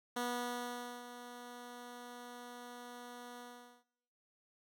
10% pulse tone with ADSR envelope, 243.5 Hz, B3, 24 cents flat, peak -27 dBFS, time 0.16-3.84 s, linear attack 8 ms, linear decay 860 ms, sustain -13 dB, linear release 440 ms, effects noise-tail reverb RT60 1.0 s tail -22 dB re dry

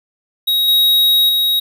square tone with level steps, 3800 Hz, A#7, 33 cents sharp, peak -13 / -10 / -13 dBFS, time 0.47-1.6 s, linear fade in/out 10 ms, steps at 0.68 / 1.29 s, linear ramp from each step 2 ms, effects none

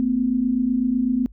sine tone pair together, 228.4 / 256.4 Hz, A#3 / C4, -35 / -35 cents, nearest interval major second, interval 200 cents, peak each -23 / -19 dBFS, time 0-1.26 s, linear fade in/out 0 ms, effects noise-tail reverb RT60 0.1 s tail -26 dB re dry + added 50 Hz sine -42 dBFS peak until 1.32 s

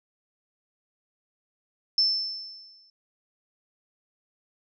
sine tone with exponential decay, 5300 Hz, E8, 9 cents sharp, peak -17 dBFS, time 1.98-2.9 s, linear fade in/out 2 ms, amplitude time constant 200 ms, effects none

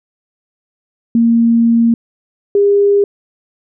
sine tone pair in turn, 231.7 / 403.9 Hz, A#3 / G#4, -10 / -48 cents, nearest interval minor seventh, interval 962 cents, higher second, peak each -7 dBFS, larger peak neither, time 1.15-1.94 / 2.55-3.04 s, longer first, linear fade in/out 2 ms, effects none

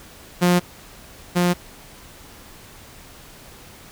sawtooth tone pair in turn, 177.4 / 176.77 Hz, F3 / F3, +27 / +21 cents, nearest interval unison, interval 6 cents, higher first, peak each -10 / -12 dBFS, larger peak first, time 0.41-0.6 / 1.35-1.54 s, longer neither, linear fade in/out 20 ms, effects pink hiss -44 dBFS RMS until 3.91 s

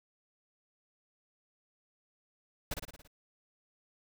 pink noise with echo, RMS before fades -35 dBFS, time 2.71-2.74 s, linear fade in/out 5 ms, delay 56 ms, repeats 6, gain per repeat -4 dB, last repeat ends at 3.076 s, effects none

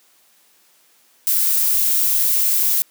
violet noise, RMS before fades -17 dBFS, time 1.27-2.82 s, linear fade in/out 0 ms, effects white hiss -56 dBFS RMS until 2.9 s + high-pass 200 Hz 12 dB/octave

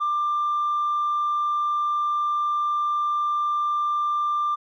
triangle tone with tanh clipping, 1188 Hz, D6, 20 cents sharp, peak -21 dBFS, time 0-4.56 s, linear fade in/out 20 ms, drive 5 dB, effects none

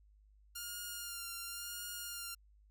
5% pulse tone with vibrato, 1405 Hz, F6, 10 cents sharp, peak -31 dBFS, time 0.55-2.35 s, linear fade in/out 10 ms, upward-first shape sine, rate 0.94 Hz, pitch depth 28 cents each way, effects added 51 Hz sine -62 dBFS peak until 2.7 s

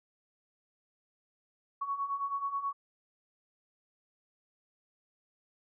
sine beating tone pair, 1108.7 / 1118 Hz, C#6 / C#6, 0 / +14 cents, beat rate 9.3 Hz, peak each -38 / -33 dBFS, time 1.81-2.73 s, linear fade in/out 10 ms, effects none

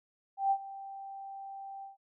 sine tone with ADSR envelope, 784 Hz, G5, in tune, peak -23 dBFS, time 0.37-1.97 s, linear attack 140 ms, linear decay 65 ms, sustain -18 dB, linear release 140 ms, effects none

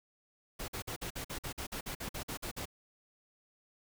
pink noise bursts, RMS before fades -40 dBFS, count 15, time 0.59-2.656 s, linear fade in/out 10 ms, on 92 ms, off 49 ms, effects none

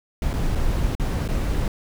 brown noise with dropouts, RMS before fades -22 dBFS, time 0.22-1.68 s, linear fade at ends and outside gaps 2 ms, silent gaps 0.333-0.337 / 0.552-0.555 / 0.952-0.997 / 1.279-1.287 s, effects none

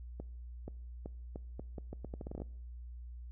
accelerating click train, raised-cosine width 2 ms, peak -29 dBFS, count 16, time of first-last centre 0.2-2.419 s, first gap 480 ms, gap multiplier 0.79, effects noise-tail reverb RT60 0.8 s tail -23 dB re dry + added 60 Hz sine -44 dBFS peak until 3.31 s

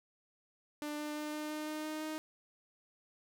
sawtooth tone with pitch steps, 297.4 / 299.3 / 301.2 / 303.1 / 305.1 / 307 / 309 / 310.9 Hz, D4 / D4 / D4 / D#4 / D#4 / D#4 / D#4 / D#4, +22 / +33 / +44 / -45 / -34 / -23 / -12 / -1 cents, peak -34 dBFS, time 0.82-2.18 s, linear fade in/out 0 ms, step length 170 ms, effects none

